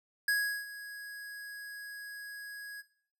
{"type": "tone with ADSR envelope", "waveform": "square", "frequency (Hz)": 1661.2, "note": "G#6", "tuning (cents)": 0, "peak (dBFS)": -26, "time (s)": [0.28, 2.83], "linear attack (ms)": 4, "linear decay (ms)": 370, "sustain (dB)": -16, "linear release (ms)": 32, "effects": ["noise-tail reverb RT60 0.6 s tail -18 dB re dry"]}